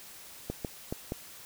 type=clicks; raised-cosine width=2 ms; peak=-19 dBFS; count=4; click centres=0.5 / 0.648 / 0.925 / 1.121 s; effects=white hiss -49 dBFS RMS until 1.45 s